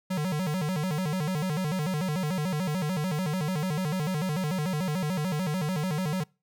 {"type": "tone with vibrato", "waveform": "square", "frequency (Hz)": 167.5, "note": "E3", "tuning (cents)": 28, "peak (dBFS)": -27, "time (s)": [0.1, 6.24], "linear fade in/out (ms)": 10, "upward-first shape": "square", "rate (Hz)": 6.8, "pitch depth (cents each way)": 190, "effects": ["noise-tail reverb RT60 0.3 s tail -25 dB re dry"]}